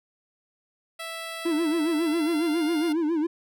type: tone with pitch glide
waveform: 10% pulse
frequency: 659.3 to 702.6 Hz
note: E5 to F5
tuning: 0 to +10 cents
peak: -25 dBFS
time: 0.99-2.93 s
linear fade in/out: 10 ms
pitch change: +110 cents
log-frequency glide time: 1.9-2.66 s
type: tone with vibrato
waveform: triangle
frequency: 319.2 Hz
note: D#4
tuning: 44 cents sharp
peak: -20 dBFS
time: 1.45-3.27 s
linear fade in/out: 10 ms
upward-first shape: sine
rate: 7.3 Hz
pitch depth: 130 cents each way
effects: none